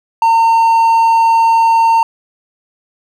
triangle tone, 911 Hz, A#5, 40 cents flat, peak -5 dBFS, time 0.22-2.03 s, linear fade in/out 2 ms, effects none

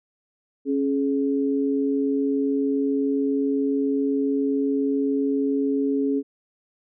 sine tone pair together, 274.9 / 422.2 Hz, C#4 / G#4, -14 / +29 cents, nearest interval perfect fifth, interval 743 cents, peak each -21 / -25 dBFS, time 0.65-6.23 s, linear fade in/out 50 ms, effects none

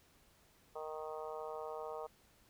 harmonic tone, 155.56 Hz, D#3, in tune, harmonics 3 / 4 / 5 / 6 / 7 / 8, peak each -45 / -47 / -49 / -51 / -52 / -53 dBFS, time 0.75-2.07 s, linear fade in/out 10 ms, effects pink hiss -68 dBFS RMS until 2.49 s

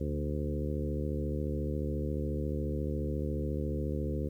harmonic tone with a mistuned harmonic, 74.2 Hz, D2, 18 cents sharp, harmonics 1 / 2 / 3 / 4 / 5 / 6 / 7, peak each -34 / -37 / -39 / -40 / -41 / -42 / -42 dBFS, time 0-4.29 s, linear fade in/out 10 ms, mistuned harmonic 2, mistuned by -33 cents, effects 11-bit

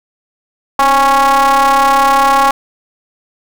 square ring-modulated tone, 139.8 Hz, C#3, 15 cents sharp, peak -5 dBFS, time 0.79-2.51 s, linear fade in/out 2 ms, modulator 961 Hz, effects 7-bit

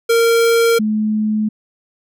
square / sine tone pair in turn, 462.1 / 214.5 Hz, A#4 / A3, -15 / -44 cents, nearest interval octave + minor second, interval 1329 cents, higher first, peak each -11 / -14 dBFS, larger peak first, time 0.09-0.79 / 0.79-1.49 s, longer neither, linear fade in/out 10 ms, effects none

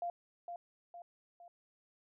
sine tone with echo, 695 Hz, F5, 9 cents flat, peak -35 dBFS, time 0.02-0.1 s, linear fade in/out 2 ms, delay 460 ms, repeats 3, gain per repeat -6 dB, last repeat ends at 1.48 s, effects none

